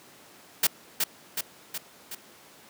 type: noise with echo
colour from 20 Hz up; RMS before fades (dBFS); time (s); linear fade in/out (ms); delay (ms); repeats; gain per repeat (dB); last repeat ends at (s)
white; -21; 0.63-0.67; 5; 370; 4; -4; 2.15
effects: pink hiss -52 dBFS RMS until 2.69 s + high-pass 200 Hz 12 dB/octave